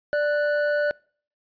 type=tone pair together; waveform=triangle; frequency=589 / 1480 Hz; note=D5 / F#6; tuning=+5 / 0 cents; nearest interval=octave + major third; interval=1595 cents; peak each=-19 / -25 dBFS; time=0.13-0.91 s; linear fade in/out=0 ms; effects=noise-tail reverb RT60 0.5 s tail -26 dB re dry + resampled to 11025 Hz